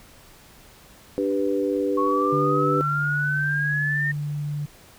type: chord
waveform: sine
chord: G major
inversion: second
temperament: equal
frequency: 293.7 / 392 / 493.9 Hz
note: D4 / G4 / B4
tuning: 0 / 0 / 0 cents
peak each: -25 dBFS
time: 1.18-2.81 s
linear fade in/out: 0 ms
type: exponential sweep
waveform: sine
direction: up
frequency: 1094 to 1837 Hz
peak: -22 dBFS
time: 1.97-4.12 s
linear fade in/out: 10 ms
type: tone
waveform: sine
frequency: 146.83 Hz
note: D3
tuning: in tune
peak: -25 dBFS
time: 2.32-4.66 s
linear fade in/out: 10 ms
effects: pink hiss -50 dBFS RMS until 4.98 s